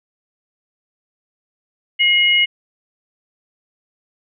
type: tone pair together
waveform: sine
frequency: 2136 / 2907 Hz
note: C7 / F#7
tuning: +35 / -31 cents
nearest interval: perfect fourth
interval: 534 cents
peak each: -14 dBFS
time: 1.99-2.46 s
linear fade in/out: 20 ms
effects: none